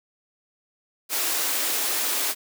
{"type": "high-pass noise", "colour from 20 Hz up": "white", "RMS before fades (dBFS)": -25, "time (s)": [1.09, 2.35], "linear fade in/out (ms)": 50, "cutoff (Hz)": 250, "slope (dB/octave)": 96, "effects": []}